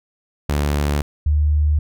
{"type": "tone pair in turn", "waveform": ["sawtooth", "sine"], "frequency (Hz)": [72.8, 74.93], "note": ["D2", "D2"], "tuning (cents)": [-15, 35], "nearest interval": "unison", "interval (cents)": 50, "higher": "second", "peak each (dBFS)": -13, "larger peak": "neither", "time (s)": [[0.49, 1.02], [1.26, 1.79]], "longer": "neither", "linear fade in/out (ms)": 5, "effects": []}